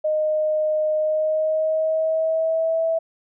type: tone with pitch glide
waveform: sine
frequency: 617 to 653.7 Hz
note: D#5 to E5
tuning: -15 to -15 cents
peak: -18 dBFS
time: 0.04-2.99 s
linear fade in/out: 10 ms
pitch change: +100 cents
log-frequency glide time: 0.97-2.84 s
effects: none